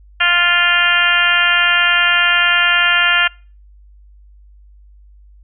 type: harmonic tone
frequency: 349.5 Hz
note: F4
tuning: 1 cent sharp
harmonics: 2 / 3 / 4 / 5 / 6 / 7 / 8 / 9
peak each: -25 / -26 / -16 / -16 / -22 / -19 / -17 / -21 dBFS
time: 0.2-3.28 s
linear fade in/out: 10 ms
effects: noise-tail reverb RT60 0.4 s tail -26 dB re dry + added 50 Hz sine -41 dBFS peak until 5.43 s